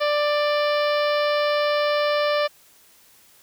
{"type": "harmonic tone", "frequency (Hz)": 590, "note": "D5", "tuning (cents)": 8, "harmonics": [1, 2, 3, 4, 5, 6, 7, 8, 9], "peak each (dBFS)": [-20, -26, -30, -32, -34, -36, -37, -38, -39], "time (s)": [0, 2.48], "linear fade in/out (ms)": 20, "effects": ["white hiss -54 dBFS RMS until 3.42 s"]}